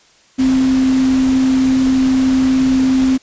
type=tone in noise; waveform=sine; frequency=261.6 Hz; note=C4; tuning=in tune; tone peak=-10 dBFS; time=0.38-3.18 s; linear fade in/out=20 ms; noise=pink; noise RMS=-27 dBFS; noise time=0.38-3.18 s; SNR=+14 dB; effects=white hiss -50 dBFS RMS until 3.22 s + resampled to 16000 Hz